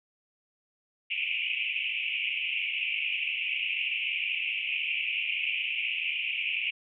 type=band-pass noise; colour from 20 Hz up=pink; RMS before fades=-31 dBFS; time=1.1-6.71 s; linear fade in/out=10 ms; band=2300 to 2900 Hz; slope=96 dB/octave; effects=none